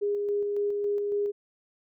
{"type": "tone with tremolo", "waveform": "sine", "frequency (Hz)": 409.1, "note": "G#4", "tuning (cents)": -26, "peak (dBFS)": -24, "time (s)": [0.01, 1.32], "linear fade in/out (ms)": 20, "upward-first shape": "square", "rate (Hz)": 3.6, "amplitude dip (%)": 25, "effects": []}